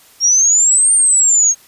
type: exponential two-way sweep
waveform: sine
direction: up then down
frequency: 5510 to 8900 to 6440 Hz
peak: -8 dBFS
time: 0.2-1.55 s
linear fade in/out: 50 ms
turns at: 0.93 s
effects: white hiss -46 dBFS RMS until 1.67 s + resampled to 32000 Hz